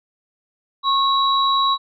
sine tone pair together, 1093 / 3890 Hz, C#6 / B7, -25 / -27 cents, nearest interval octave + minor seventh, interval 2198 cents, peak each -16 / -20 dBFS, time 0.83-1.78 s, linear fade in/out 50 ms, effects none

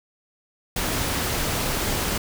pink noise, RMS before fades -25 dBFS, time 0.76-2.18 s, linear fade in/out 5 ms, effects none

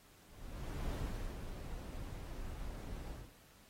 brown noise with ADSR envelope, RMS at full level -38 dBFS, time 0.26-3.33 s, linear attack 670 ms, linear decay 460 ms, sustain -7 dB, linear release 210 ms, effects pink hiss -64 dBFS RMS until 3.69 s + AAC 48 kbps

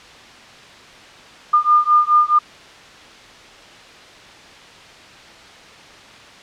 sine beating tone pair, 1207 / 1211.7 Hz, D6 / D#6, +47 / -46 cents, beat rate 4.7 Hz, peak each -14 dBFS, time 1.53-2.39 s, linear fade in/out 10 ms, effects white hiss -41 dBFS RMS until 6.42 s + low-pass 4000 Hz 12 dB/octave

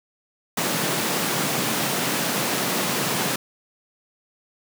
pink high-pass noise, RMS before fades -24 dBFS, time 0.57-3.36 s, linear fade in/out 5 ms, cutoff 130 Hz, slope 48 dB/octave, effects none

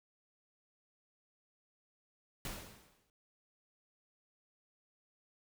pink noise with exponential decay, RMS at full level -40 dBFS, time 2.45-3.1 s, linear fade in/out 1 ms, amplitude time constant 140 ms, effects none

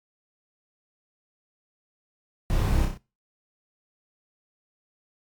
brown noise with echo, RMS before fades -24 dBFS, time 2.5-2.85 s, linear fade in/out 0 ms, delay 31 ms, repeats 4, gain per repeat -4 dB, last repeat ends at 2.974 s, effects noise-tail reverb RT60 0.3 s tail -21 dB re dry + MP3 96 kbps

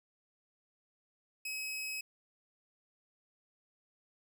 sawtooth tone, 2550 Hz, D#7, 42 cents sharp, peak -34 dBFS, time 1.45-2.01 s, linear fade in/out 5 ms, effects none

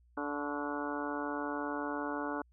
harmonic tone with a mistuned harmonic, 145.6 Hz, D3, 15 cents flat, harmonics 2 / 3 / 4 / 5 / 6 / 7 / 8 / 9 / 10, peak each -38 / -43 / -43 / -46 / -42 / -46 / -44 / -47 / -43 dBFS, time 0.17-2.42 s, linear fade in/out 5 ms, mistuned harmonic 8, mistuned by -60 cents, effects added 60 Hz sine -62 dBFS peak until 2.52 s

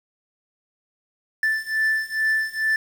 triangle beating tone pair, 1760 / 1762.3 Hz, A6 / A6, 0 / +2 cents, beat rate 2.3 Hz, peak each -22 / -21 dBFS, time 1.43-2.76 s, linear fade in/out 2 ms, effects 7-bit

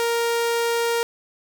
sawtooth tone, 467 Hz, A#4, 3 cents sharp, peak -16 dBFS, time 0-1.03 s, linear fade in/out 0 ms, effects none

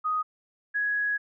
sine tone pair in turn, 1248 / 1669.3 Hz, D#6 / G#6, +5 / +8 cents, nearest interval perfect fourth, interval 503 cents, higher second, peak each -24 dBFS, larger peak neither, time 0.04-0.23 / 0.74-1.18 s, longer second, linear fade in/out 20 ms, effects none

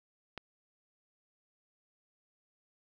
click, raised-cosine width 0.3 ms, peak -24 dBFS, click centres 0.377 s, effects none

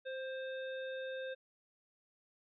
harmonic tone with a mistuned harmonic, 523.3 Hz, C5, in tune, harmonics 1 / 3 / 5 / 7, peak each -40 / -47 / -57 / -53 dBFS, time 0.05-1.35 s, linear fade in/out 20 ms, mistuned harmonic 3, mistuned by +17 cents, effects none

